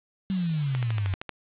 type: exponential sweep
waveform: sine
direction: down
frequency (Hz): 196 to 92.2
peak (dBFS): -24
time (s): 0.3-1.14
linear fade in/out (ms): 0
type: click train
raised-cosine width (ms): 0.3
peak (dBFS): -17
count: 8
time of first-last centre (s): 0.75-1.293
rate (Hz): 12.9
effects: resampled to 8000 Hz + 7-bit